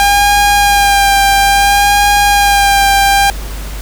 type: tone with vibrato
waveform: sawtooth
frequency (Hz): 804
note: G5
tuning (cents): +44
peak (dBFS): -3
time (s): 0-3.3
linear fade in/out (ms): 0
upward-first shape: sine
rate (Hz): 0.59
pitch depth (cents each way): 23
effects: added 50 Hz sine -20 dBFS peak until 3.81 s + pink hiss -29 dBFS RMS until 3.81 s